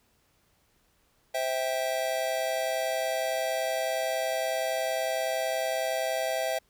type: chord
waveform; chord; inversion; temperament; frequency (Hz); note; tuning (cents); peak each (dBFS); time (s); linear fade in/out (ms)
square; C major; none; just; 523.3 / 654.1 / 784.9; C5 / E5 / G5; 0 / -14 / +2; -34 / -30 / -35; 1.34-6.59; 10
effects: pink hiss -68 dBFS RMS until 6.69 s